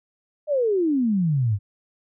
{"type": "exponential sweep", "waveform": "sine", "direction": "down", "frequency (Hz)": [622.3, 95.9], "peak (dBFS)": -18, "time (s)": [0.47, 1.59], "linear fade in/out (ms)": 50, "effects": []}